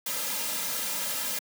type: noise with comb filter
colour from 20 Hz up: white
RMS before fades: -31 dBFS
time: 0.06-1.39 s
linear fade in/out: 5 ms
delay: 2.7 ms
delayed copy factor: -1
effects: high-pass 200 Hz 12 dB/octave